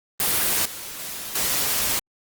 white noise with level steps, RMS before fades -21 / -35 / -33 / -23 dBFS, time 0.2-1.99 s, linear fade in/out 0 ms, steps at 0.65 / 0.99 / 1.35 s, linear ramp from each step 5 ms, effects Opus 24 kbps

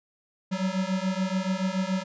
square beating tone pair, 185 / 192 Hz, F#3 / G3, 0 / -36 cents, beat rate 7 Hz, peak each -29 dBFS, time 0.51-2.04 s, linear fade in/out 20 ms, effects resampled to 16000 Hz

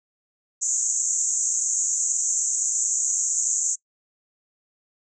pink band-pass noise, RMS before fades -24 dBFS, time 0.61-3.76 s, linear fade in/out 20 ms, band 6400 to 7600 Hz, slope 96 dB/octave, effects noise-tail reverb RT60 0.1 s tail -24 dB re dry

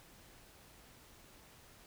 silence, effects pink hiss -60 dBFS RMS until 1.86 s

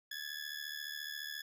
20% pulse ring-modulated tone, 1702 Hz, G#6, 42 cents sharp, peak -33 dBFS, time 0.11-1.42 s, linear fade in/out 5 ms, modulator 37.2 Hz, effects none

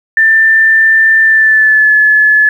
sine tone with pitch glide, 1782 to 1717.3 Hz, A6 to A6, +22 to -43 cents, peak -4 dBFS, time 0.17-2.49 s, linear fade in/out 2 ms, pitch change -65 cents, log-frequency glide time 1.23-1.93 s, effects 7-bit

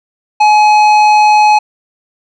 sine tone with tanh clipping, 846 Hz, G#5, 32 cents sharp, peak -6 dBFS, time 0.4-1.59 s, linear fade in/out 10 ms, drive 12 dB, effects none

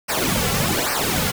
pink noise with flanger, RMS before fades -21 dBFS, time 0.08-1.32 s, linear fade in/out 20 ms, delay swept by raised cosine 0.28 to 3.28 ms, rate 1.2 Hz, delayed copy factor -0.85, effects none

